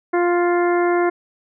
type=harmonic tone; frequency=350 Hz; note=F4; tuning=4 cents sharp; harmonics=1 / 2 / 3 / 4 / 5 / 6; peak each=-16 / -22 / -26 / -28 / -30 / -32 dBFS; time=0.13-1.1 s; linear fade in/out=10 ms; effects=none